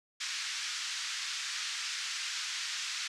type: band-pass noise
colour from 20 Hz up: white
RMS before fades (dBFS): -37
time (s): 0.2-3.08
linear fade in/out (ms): 10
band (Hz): 1400 to 6400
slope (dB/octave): 24
effects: low-pass 10000 Hz 12 dB/octave